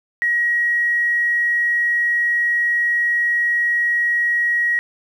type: tone with tanh clipping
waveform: triangle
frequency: 1900 Hz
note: A#6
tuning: 33 cents sharp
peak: -15 dBFS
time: 0.22-4.79 s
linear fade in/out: 0 ms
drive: 3 dB
effects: none